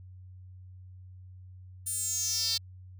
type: tone with high-pass filter sweep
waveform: sawtooth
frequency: 450 Hz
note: A4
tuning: 39 cents sharp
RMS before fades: -31 dBFS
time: 1.86-2.58 s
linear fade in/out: 10 ms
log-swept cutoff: 9500 to 4300 Hz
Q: 6.2
effects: added 92 Hz sine -46 dBFS peak until 2.99 s